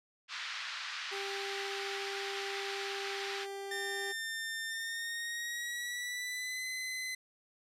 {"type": "band-pass noise", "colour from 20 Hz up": "pink", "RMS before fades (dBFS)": -41, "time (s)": [0.28, 3.47], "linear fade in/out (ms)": 50, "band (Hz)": [1300, 4900], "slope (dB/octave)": 24}
{"type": "tone", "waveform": "30% pulse", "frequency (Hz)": 395.2, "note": "G4", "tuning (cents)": 14, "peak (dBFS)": -37, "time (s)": [1.11, 4.13], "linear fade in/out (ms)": 20}
{"type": "tone with pitch glide", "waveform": "sawtooth", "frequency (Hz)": [1800, 2032], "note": ["A6", "B6"], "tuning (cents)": [39, 49], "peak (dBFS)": -33, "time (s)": [3.71, 7.15], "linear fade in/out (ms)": 5, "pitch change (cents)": 210, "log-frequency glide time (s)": [4.69, 6.67]}
{"effects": ["low-pass 12000 Hz 12 dB/octave"]}